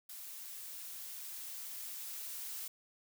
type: noise with level ramp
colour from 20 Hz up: blue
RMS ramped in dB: -48 to -43 dBFS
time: 0.09-2.68 s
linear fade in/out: 5 ms
effects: none